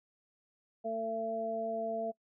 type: harmonic tone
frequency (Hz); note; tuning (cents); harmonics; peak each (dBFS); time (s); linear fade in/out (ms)
224.3; A3; +34; 1 / 2 / 3; -42 / -39 / -34; 0.84-2.12; 20
effects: noise-tail reverb RT60 0.1 s tail -23 dB re dry